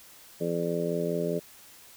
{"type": "harmonic tone", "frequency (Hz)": 84.9, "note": "F2", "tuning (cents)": -48, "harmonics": [2, 3, 4, 5, 6, 7], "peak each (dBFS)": [-32, -37, -35, -31, -37, -33], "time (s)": [0.4, 1.4], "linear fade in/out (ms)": 20, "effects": ["white hiss -52 dBFS RMS until 1.96 s"]}